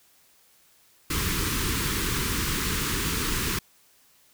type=band-stop noise; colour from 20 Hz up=pink; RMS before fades=-27 dBFS; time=1.1-3.59 s; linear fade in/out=5 ms; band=440 to 1000 Hz; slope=48 dB/octave; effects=white hiss -60 dBFS RMS until 4.33 s